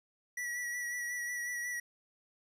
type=tone with vibrato; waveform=square; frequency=1938 Hz; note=B6; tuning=33 cents flat; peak=-36 dBFS; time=0.37-1.8 s; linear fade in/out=5 ms; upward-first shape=sine; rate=5.5 Hz; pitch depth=25 cents each way; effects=resampled to 32000 Hz + 12-bit